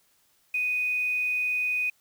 sine tone with quantisation, 2489 Hz, D#7, in tune, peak -24 dBFS, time 0.54-1.9 s, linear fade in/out 5 ms, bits 8, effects white hiss -66 dBFS RMS until 2 s

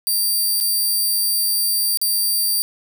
5% pulse tone with dropouts, 4699 Hz, D8, in tune, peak -10 dBFS, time 0.07-2.62 s, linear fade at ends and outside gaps 0 ms, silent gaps 0.602-0.609 / 1.973-2.015 s, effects none

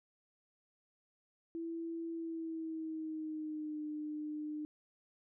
sine tone with pitch glide, 331.6 to 302.3 Hz, E4 to D#4, +10 to -50 cents, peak -38 dBFS, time 1.55-4.65 s, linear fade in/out 0 ms, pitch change -160 cents, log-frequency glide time 2.12-3.83 s, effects none

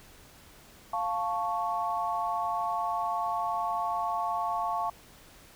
sine chord, F augmented, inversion none, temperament equal, 698.5 / 880 / 1108.7 Hz, F5 / A5 / C#6, 0 / 0 / 0 cents, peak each -32 dBFS, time 0.93-4.9 s, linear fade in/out 5 ms, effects pink hiss -54 dBFS RMS until 5.55 s

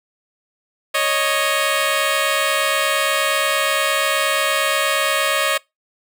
10% pulse tone pair together, 553.8 / 622.3 Hz, C#5 / D#5, -2 / 0 cents, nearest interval major second, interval 202 cents, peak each -11 dBFS, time 0.94-5.58 s, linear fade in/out 10 ms, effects noise-tail reverb RT60 0.2 s tail -24 dB re dry

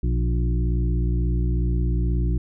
harmonic tone with a mistuned harmonic, 59.4 Hz, A#1, 33 cents sharp, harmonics 1 / 2 / 3 / 5 / 6, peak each -20 / -26 / -30 / -34 / -36 dBFS, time 0.03-2.38 s, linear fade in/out 5 ms, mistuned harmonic 2, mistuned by +41 cents, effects none

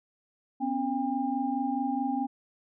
sine tone cluster, 251.6 / 276.3 / 803 Hz, B3 / C#4 / G5, +32 / -6 / +41 cents, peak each -31 dBFS, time 0.6-2.27 s, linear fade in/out 20 ms, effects none

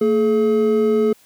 triangle tone pair together, 225.7 / 426.1 Hz, A3 / G#4, +44 / +44 cents, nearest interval major seventh, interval 1100 cents, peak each -17 / -13 dBFS, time 0.01-1.13 s, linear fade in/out 5 ms, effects white hiss -53 dBFS RMS until 1.25 s + high-pass 60 Hz 12 dB/octave

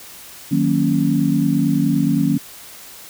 sine chord, D# minor seventh, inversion none, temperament equal, 155.56 / 185 / 233.1 / 277.2 Hz, D#3 / F#3 / A#3 / C#4, 0 / 0 / 0 / 0 cents, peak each -20 / -21 / -20 / -18 dBFS, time 0.51-2.38 s, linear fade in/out 10 ms, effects white hiss -39 dBFS RMS until 3.09 s

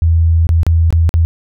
sine tone with dropouts, 82.41 Hz, E2, in tune, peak -7 dBFS, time 0.02-1.25 s, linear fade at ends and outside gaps 0 ms, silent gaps 0.469-0.491 / 0.632-0.666 / 0.905-0.926 / 1.092-1.14 s, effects none

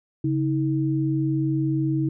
sine tone pair together, 138.59 / 318.4 Hz, C#3 / D#4, 0 / +40 cents, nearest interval octave + major second, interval 1440 cents, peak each -23 / -23 dBFS, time 0.24-2.09 s, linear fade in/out 5 ms, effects none

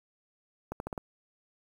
accelerating click train, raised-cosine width 1 ms, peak -21 dBFS, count 5, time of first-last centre 0.72-0.978 s, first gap 81 ms, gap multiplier 0.85, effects 8-bit

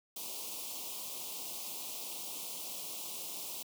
white band-stop noise, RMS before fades -42 dBFS, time 0.16-3.63 s, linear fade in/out 5 ms, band 1100 to 2500 Hz, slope 48 dB/octave, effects high-pass 200 Hz 12 dB/octave

